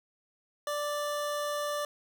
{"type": "tone", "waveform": "25% pulse", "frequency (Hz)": 587.3, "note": "D5", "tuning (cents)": 0, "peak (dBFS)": -27, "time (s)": [0.67, 1.85], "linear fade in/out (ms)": 2, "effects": []}